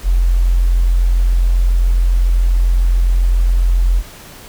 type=tone; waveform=sine; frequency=43.65 Hz; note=F1; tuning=in tune; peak=-9 dBFS; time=0.03-4.03 s; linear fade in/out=50 ms; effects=pink hiss -37 dBFS RMS until 4.48 s